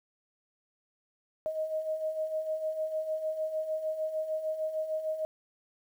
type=beating tone pair; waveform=sine; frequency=622.3 / 628.9 Hz; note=D#5 / D#5; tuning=0 / +18 cents; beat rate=6.6 Hz; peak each=-38 / -31 dBFS; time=1.46-5.25 s; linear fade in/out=0 ms; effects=10-bit